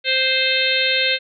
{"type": "harmonic tone", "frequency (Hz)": 523.3, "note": "C5", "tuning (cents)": 0, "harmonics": [1, 3, 4, 5, 6, 7, 8], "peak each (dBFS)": [-25, -25, -23, -22, -25, -22, -24], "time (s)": [0.04, 1.19], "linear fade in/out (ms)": 50, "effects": []}